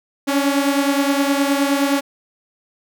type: beating tone pair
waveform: sawtooth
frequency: 277.2 / 286.8 Hz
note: C#4 / D4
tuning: 0 / -41 cents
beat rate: 9.6 Hz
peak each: -13 / -17 dBFS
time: 0.27-2.01 s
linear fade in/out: 20 ms
effects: none